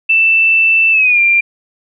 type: tone with pitch glide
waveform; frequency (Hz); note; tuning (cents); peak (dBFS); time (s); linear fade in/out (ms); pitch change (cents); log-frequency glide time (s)
sine; 2658 to 2382; E7 to D7; +14 to +24; -7; 0.09-1.41; 10; -190; 0.91-1.2
effects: none